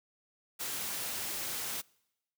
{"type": "noise", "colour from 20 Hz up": "white", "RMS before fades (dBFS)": -37, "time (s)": [0.59, 1.82], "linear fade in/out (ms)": 20, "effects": ["noise-tail reverb RT60 0.9 s tail -26 dB re dry", "high-pass 80 Hz 12 dB/octave"]}